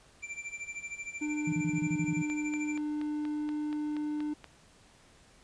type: tone with tremolo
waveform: square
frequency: 2352 Hz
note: D7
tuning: 2 cents sharp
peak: -36 dBFS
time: 0.22-2.78 s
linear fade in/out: 20 ms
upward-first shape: sine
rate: 13 Hz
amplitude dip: 80%
type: tone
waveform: triangle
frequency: 299.9 Hz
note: D4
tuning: 36 cents sharp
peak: -29 dBFS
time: 1.21-4.34 s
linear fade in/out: 10 ms
type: tone bursts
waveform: sine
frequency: 164.81 Hz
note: E3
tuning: in tune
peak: -29 dBFS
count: 9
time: 1.47-2.222 s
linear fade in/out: 5 ms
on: 56 ms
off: 31 ms
type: click train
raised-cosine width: 0.3 ms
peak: -29 dBFS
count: 10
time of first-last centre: 2.3-4.443 s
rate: 4.2 Hz
effects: pink hiss -60 dBFS RMS until 5.43 s + resampled to 22050 Hz